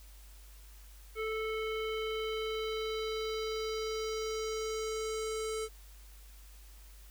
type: tone with low-pass filter sweep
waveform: square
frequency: 438.6 Hz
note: A4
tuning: 6 cents flat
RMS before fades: -36 dBFS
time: 1.15-5.69 s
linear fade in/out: 50 ms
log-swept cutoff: 2300 to 8700 Hz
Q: 2.5
effects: added 50 Hz sine -51 dBFS peak until 7.1 s + white hiss -60 dBFS RMS until 7.1 s